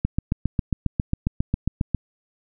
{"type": "click train", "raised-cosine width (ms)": 5, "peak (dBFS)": -8, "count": 15, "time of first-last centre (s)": [0.05, 1.947], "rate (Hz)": 7.38, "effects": []}